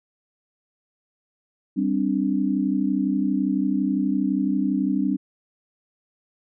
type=chord; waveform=sine; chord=G suspended fourth; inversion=none; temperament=equal; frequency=196 / 261.6 / 293.7 Hz; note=G3 / C4 / D4; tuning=0 / 0 / 0 cents; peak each=-24 dBFS; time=1.76-5.17 s; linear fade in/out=20 ms; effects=none